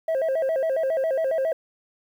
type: tone with vibrato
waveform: sine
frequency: 587.3 Hz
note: D5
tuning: in tune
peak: -18 dBFS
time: 0.08-1.53 s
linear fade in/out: 5 ms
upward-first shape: square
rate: 7.3 Hz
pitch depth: 170 cents each way
effects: tanh soft clip ceiling -20 dBFS + 9-bit